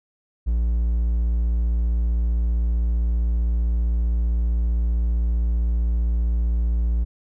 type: tone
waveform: triangle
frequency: 57.7 Hz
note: A#1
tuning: 17 cents flat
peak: -16 dBFS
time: 0.46-7.05 s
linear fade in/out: 20 ms
effects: none